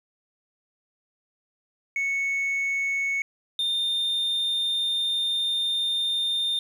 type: tone pair in turn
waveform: sine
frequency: 2211 / 3623 Hz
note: C#7 / A7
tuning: -5 / +50 cents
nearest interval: major sixth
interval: 855 cents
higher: second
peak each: -21 / -20 dBFS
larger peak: second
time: 1.96-3.22 / 3.59-6.59 s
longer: second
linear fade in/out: 2 ms
effects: tanh soft clip ceiling -22 dBFS + 9-bit